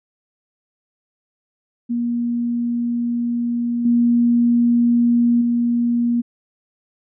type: tone with level steps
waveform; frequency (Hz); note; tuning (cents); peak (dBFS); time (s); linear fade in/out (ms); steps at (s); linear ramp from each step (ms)
sine; 237.8; A#3; +35; -18 / -12 / -15; 1.89-6.22; 20; 3.85 / 5.41; 5
effects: none